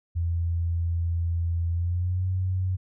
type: tone with pitch glide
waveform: sine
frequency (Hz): 84.6 to 92.79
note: E2 to F#2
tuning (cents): +45 to +5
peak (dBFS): -23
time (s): 0.15-2.77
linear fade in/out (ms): 20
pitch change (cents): +160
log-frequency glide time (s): 1.71-2.26
effects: none